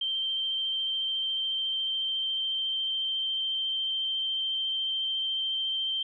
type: tone with vibrato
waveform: sine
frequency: 3136 Hz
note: G7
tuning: in tune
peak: -27 dBFS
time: 0.01-6.03 s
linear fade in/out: 5 ms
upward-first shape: sine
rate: 14 Hz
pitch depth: 12 cents each way
effects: none